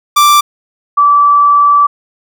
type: tone pair in turn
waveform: 45% pulse / sine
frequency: 1174.7 / 1157.9 Hz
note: D6 / D6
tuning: 0 / -25 cents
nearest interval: unison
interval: 25 cents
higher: first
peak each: -4 dBFS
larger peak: neither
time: 0.16-0.41 / 0.97-1.87 s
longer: second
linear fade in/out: 10 ms
effects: none